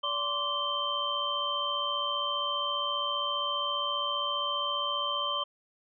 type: tone cluster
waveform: sine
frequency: 578 / 1044 / 1159 / 3121 Hz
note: D5 / C6 / D6 / G7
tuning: -28 / -4 / -23 / -8 cents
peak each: -38 / -35 / -34 / -31 dBFS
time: 0.03-5.44 s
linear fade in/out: 10 ms
effects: none